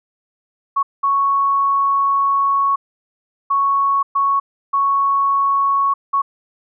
sine tone bursts at uneven times, 1108.7 Hz, C#6, in tune, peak -13 dBFS, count 6, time 0.76-0.83 / 1.03-2.76 / 3.5-4.03 / 4.15-4.4 / 4.73-5.94 / 6.13-6.22 s, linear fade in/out 10 ms, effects none

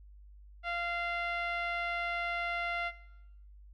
10% pulse tone with low-pass filter, 692 Hz, F5, 16 cents flat, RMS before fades -35 dBFS, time 0.63-2.92 s, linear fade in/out 50 ms, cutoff 2100 Hz, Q 0.99, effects noise-tail reverb RT60 0.8 s tail -17 dB re dry + added 50 Hz sine -51 dBFS peak until 3.73 s

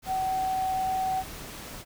sine tone in noise, 756 Hz, F#5, 37 cents sharp, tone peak -25 dBFS, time 0.06-1.24 s, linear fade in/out 50 ms, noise pink, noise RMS -41 dBFS, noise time 0.02-1.85 s, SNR +13 dB, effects none

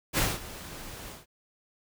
pink noise with ADSR envelope, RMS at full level -24 dBFS, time 0.13-1.26 s, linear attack 48 ms, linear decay 210 ms, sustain -18 dB, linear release 160 ms, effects none

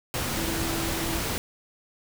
sine tone in noise, 330.2 Hz, E4, 3 cents sharp, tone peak -32 dBFS, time 0.37-1.17 s, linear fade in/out 0 ms, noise pink, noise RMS -29 dBFS, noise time 0.14-1.38 s, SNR -6 dB, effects none

